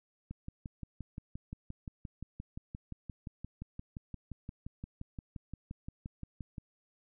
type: click train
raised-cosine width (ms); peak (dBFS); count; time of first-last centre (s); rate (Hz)
5; -29; 37; 0.31-6.582; 5.74
effects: none